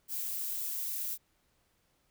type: noise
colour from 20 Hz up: violet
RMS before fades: -36 dBFS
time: 0.08-1.18 s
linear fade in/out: 50 ms
effects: pink hiss -73 dBFS RMS until 2.1 s